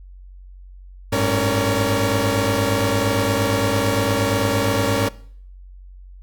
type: tone cluster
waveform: sawtooth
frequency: 98.9 / 107.6 / 273.6 / 463.9 / 568 Hz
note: G2 / A2 / C#4 / A#4 / C#5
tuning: +16 / -38 / -23 / -8 / +42 cents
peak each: -20 dBFS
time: 1.12-5.09 s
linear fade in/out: 10 ms
effects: noise-tail reverb RT60 0.6 s tail -21 dB re dry + added 46 Hz sine -38 dBFS peak until 6.22 s